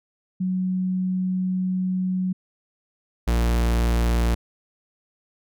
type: tone pair in turn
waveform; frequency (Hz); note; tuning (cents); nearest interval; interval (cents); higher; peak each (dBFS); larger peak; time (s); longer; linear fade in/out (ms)
sine / 45% pulse; 185 / 58.27; F#3 / A#1; 0 / 0; octave + minor sixth; 2000; first; -21 / -18; second; 0.4-2.33 / 3.27-4.35; first; 10
effects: none